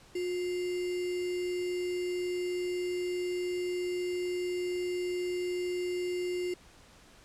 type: tone with sample-and-hold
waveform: sine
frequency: 358.8 Hz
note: F4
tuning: 47 cents sharp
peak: -30 dBFS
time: 0.15-6.54 s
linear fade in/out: 5 ms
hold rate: 2450 Hz
effects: pink hiss -57 dBFS RMS until 7.24 s + low-pass 9000 Hz 12 dB/octave